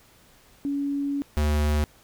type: tone pair in turn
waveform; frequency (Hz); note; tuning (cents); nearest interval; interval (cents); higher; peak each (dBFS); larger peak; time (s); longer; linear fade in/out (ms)
sine / square; 282.2 / 74.75; C#4 / D2; +31 / +31; octave + major seventh; 2300; first; -24 / -21; second; 0.65-1.22 / 1.37-1.84; first; 0
effects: pink hiss -56 dBFS RMS until 2.03 s